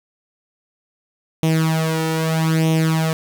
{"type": "tone with flanger", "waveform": "sawtooth", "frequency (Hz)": 160.4, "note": "E3", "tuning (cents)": -47, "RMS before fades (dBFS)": -18, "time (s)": [1.43, 3.13], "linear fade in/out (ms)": 0, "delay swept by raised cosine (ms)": [0.32, 2.22], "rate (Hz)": 0.79, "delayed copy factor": 0.75, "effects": []}